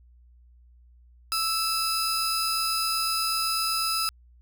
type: tone pair together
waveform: sawtooth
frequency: 1318.5 / 4984 Hz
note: E6 / D#8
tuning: 0 / +2 cents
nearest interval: octave + major seventh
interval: 2302 cents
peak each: -24 dBFS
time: 1.32-4.09 s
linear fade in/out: 0 ms
effects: added 60 Hz sine -52 dBFS peak until 4.41 s